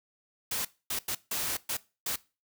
white noise bursts at uneven times, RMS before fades -32 dBFS, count 6, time 0.51-0.65 / 0.9-0.99 / 1.08-1.15 / 1.31-1.57 / 1.69-1.77 / 2.06-2.16 s, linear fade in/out 5 ms, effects noise-tail reverb RT60 0.3 s tail -20 dB re dry

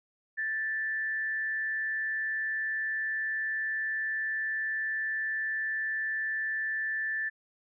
sine tone with frequency modulation, 1760 Hz, A6, in tune, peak -29 dBFS, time 0.37-7.3 s, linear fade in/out 20 ms, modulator 140 Hz, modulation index 0.33, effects none

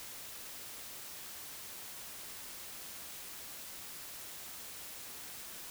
silence, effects white hiss -47 dBFS RMS until 5.7 s

